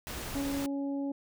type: noise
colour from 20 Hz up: pink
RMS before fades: -39 dBFS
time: 0.07-0.66 s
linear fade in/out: 0 ms
type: harmonic tone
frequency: 279 Hz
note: C#4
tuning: 11 cents sharp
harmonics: 1 / 2 / 3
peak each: -31 / -41 / -48 dBFS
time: 0.35-1.12 s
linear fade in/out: 5 ms
effects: none